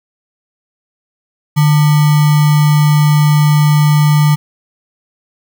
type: tone with sample-and-hold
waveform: sine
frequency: 150 Hz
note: D3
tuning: 37 cents sharp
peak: -6 dBFS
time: 1.56-4.36 s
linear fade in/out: 20 ms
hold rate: 1050 Hz
effects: none